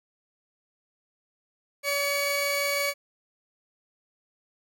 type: tone pair together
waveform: sawtooth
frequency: 570 / 2254 Hz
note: C#5 / C#7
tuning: +48 / +28 cents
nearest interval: 2 octaves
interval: 2380 cents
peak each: -24 dBFS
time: 1.83-2.94 s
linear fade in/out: 50 ms
effects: none